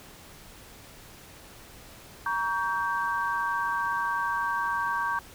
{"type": "chord", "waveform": "sine", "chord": "G diminished", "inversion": "first", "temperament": "just", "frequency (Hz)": [940.8, 1128.9, 1568], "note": ["Bb5", "Db6", "G6"], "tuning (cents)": [16, 31, 0], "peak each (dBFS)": -30, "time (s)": [2.26, 5.19], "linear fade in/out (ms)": 2, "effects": ["pink hiss -49 dBFS RMS until 5.34 s"]}